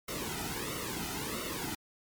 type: noise with flanger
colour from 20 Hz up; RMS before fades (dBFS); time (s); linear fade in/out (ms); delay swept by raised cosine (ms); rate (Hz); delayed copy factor
pink; -37; 0.08-1.75; 5; 1.2 to 1.83; 1.5; -0.8
effects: MP3 96 kbps